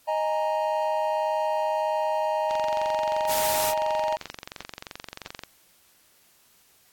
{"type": "chord", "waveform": "triangle", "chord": "D# suspended fourth", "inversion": "none", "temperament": "equal", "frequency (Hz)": [622.3, 830.6, 932.3], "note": ["D#5", "G#5", "A#5"], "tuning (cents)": [0, 0, 0], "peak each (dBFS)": [-24, -28, -26], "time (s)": [0.07, 4.17], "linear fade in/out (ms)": 20}
{"type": "click train", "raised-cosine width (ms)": 0.2, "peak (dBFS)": -18, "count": 68, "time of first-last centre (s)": [2.51, 5.436], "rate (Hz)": 22.9}
{"type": "noise", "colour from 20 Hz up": "white", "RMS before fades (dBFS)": -28, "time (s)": [3.27, 3.74], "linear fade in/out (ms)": 50}
{"effects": ["white hiss -60 dBFS RMS until 6.92 s", "AAC 64 kbps"]}